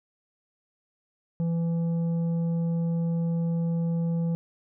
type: tone with tanh clipping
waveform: triangle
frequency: 167.4 Hz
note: E3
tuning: 27 cents sharp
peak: -25 dBFS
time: 1.4-4.35 s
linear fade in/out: 0 ms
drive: 11 dB
effects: none